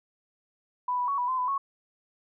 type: tone with pitch steps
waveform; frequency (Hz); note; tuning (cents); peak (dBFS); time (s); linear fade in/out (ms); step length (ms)
sine; 992 / 984 / 1117 / 982 / 1031 / 1000 / 1103; B5 / B5 / C#6 / B5 / C6 / B5 / C#6; +7 / -7 / +13 / -10 / -26 / +21 / -9; -25; 0.88-1.58; 5; 100
effects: none